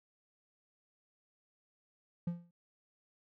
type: tone with exponential decay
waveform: triangle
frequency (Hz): 172.5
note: F3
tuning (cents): -21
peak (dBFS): -28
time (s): 2.27-2.51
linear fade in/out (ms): 5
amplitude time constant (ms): 51
effects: none